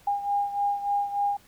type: beating tone pair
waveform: sine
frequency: 809 / 812.4 Hz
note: G#5 / G#5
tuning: -46 / -38 cents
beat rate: 3.4 Hz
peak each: -25 / -30 dBFS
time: 0.07-1.37 s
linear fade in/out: 5 ms
effects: pink hiss -57 dBFS RMS until 1.47 s